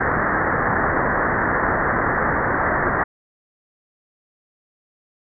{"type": "low-pass noise", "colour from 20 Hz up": "white", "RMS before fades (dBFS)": -20, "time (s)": [0, 3.04], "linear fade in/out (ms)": 10, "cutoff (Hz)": 1900, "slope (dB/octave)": 96, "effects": []}